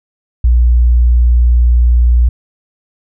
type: tone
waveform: sine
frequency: 59.9 Hz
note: A#1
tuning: 48 cents sharp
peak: -5 dBFS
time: 0.44-2.29 s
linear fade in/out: 5 ms
effects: none

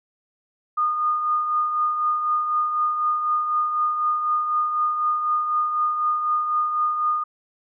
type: tone with tremolo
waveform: sine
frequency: 1224 Hz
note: D#6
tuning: 29 cents flat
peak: -17 dBFS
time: 0.77-7.24 s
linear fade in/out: 10 ms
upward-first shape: triangle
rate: 4 Hz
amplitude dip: 50%
effects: none

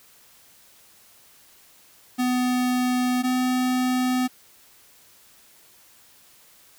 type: tone pair in turn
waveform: square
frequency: 250.1 / 253.2 Hz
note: B3 / B3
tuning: +22 / +43 cents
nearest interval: unison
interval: 21 cents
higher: second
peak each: -21 dBFS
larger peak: neither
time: 2.18-3.23 / 3.23-4.28 s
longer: neither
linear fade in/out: 20 ms
effects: white hiss -54 dBFS RMS until 6.78 s

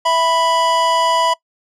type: tone pair together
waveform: square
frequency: 659.3 / 987.8 Hz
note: E5 / B5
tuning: 0 / 0 cents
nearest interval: perfect fifth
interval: 700 cents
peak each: -19 / -15 dBFS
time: 0.05-1.34 s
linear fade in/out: 10 ms
effects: noise-tail reverb RT60 0.1 s tail -22 dB re dry + low-pass 7000 Hz 12 dB/octave

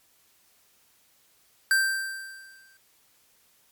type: tone with exponential decay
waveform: square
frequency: 1568 Hz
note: G6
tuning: in tune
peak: -18 dBFS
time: 1.71-2.77 s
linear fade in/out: 1 ms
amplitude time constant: 230 ms
effects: white hiss -63 dBFS RMS until 3.71 s + MP3 96 kbps

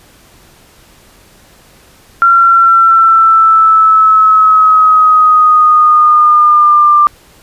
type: exponential sweep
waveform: sine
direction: down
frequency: 1373 to 1186 Hz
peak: -3 dBFS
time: 2.22-7.07 s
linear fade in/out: 0 ms
effects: pink hiss -43 dBFS RMS until 7.42 s + resampled to 32000 Hz

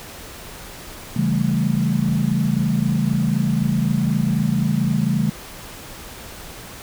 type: chord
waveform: sine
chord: A dominant seventh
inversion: first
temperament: equal with one note detuned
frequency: 137.16 / 164.81 / 196 / 220 Hz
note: C#3 / E3 / G3 / A3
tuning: -18 / 0 / 0 / 0 cents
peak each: -22 dBFS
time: 1.16-5.3 s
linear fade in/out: 5 ms
effects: pink hiss -37 dBFS RMS until 6.82 s

